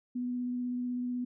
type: tone with vibrato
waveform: sine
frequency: 246.9 Hz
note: B3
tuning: in tune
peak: -31 dBFS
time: 0.15-1.25 s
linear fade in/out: 10 ms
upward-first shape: sine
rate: 16 Hz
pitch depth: 10 cents each way
effects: none